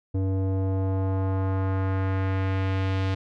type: tone with low-pass filter sweep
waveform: square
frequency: 95.5 Hz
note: G2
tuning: 45 cents flat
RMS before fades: -25 dBFS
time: 0.14-3.15 s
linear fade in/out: 10 ms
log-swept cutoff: 420 to 3700 Hz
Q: 1.2
effects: none